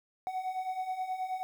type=beating tone pair; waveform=triangle; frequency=740 / 749.4 Hz; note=F#5 / F#5; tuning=0 / +22 cents; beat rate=9.4 Hz; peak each=-37 / -32 dBFS; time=0.27-1.43 s; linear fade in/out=0 ms; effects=10-bit